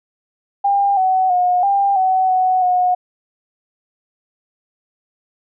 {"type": "tone with pitch steps", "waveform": "sine", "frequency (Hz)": [800, 751, 720, 796, 752, 743, 726], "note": ["G5", "F#5", "F#5", "G5", "F#5", "F#5", "F#5"], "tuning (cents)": [35, 26, -47, 26, 28, 7, -33], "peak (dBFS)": -12, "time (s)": [0.64, 2.95], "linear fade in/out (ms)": 10, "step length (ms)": 330, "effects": []}